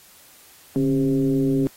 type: tone with frequency modulation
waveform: sine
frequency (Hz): 271.3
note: C#4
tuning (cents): -37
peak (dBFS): -17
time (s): 0.76-1.67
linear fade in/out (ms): 0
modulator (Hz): 128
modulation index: 0.97
effects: white hiss -50 dBFS RMS until 1.76 s + AAC 48 kbps